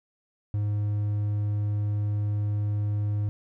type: tone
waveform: triangle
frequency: 103.83 Hz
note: G#2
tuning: in tune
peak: -22 dBFS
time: 0.54-3.29 s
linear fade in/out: 0 ms
effects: none